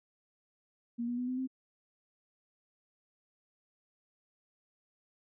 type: tone with pitch steps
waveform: sine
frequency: 236.2 / 242.1 / 248.2 / 254.5 / 260.9 Hz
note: A#3 / B3 / B3 / C4 / C4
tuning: +23 / -34 / +9 / -48 / -5 cents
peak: -32 dBFS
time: 0.98-1.475 s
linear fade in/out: 20 ms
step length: 99 ms
effects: none